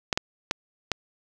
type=clicks; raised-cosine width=0.2 ms; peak=-6 dBFS; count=4; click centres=0.128 / 0.175 / 0.511 / 0.917 s; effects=none